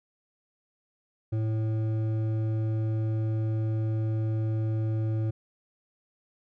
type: tone with hard clipping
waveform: sine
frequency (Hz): 110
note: A2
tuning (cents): 0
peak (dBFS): -27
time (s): 1.32-5.31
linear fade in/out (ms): 10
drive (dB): 9
effects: none